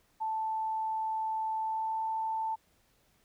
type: tone with pitch glide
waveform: sine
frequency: 880 to 886.1 Hz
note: A5 to A5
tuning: 0 to +12 cents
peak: -30 dBFS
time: 0.2-2.56 s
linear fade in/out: 20 ms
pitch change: +12 cents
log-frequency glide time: 1.58-2.01 s
effects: pink hiss -69 dBFS RMS until 3.24 s